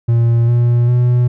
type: tone with pitch steps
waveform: triangle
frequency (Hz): 117.1 / 119.84 / 122.64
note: A#2 / A#2 / B2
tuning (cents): +8 / +48 / -12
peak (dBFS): -7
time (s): 0.08-1.28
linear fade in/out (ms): 10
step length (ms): 400
effects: none